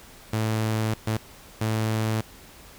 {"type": "tone bursts at uneven times", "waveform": "sawtooth", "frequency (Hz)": 110, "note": "A2", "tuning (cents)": 0, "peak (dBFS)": -19, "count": 3, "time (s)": [[0.33, 0.94], [1.07, 1.17], [1.61, 2.21]], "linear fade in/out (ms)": 5, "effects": ["pink hiss -48 dBFS RMS until 2.78 s"]}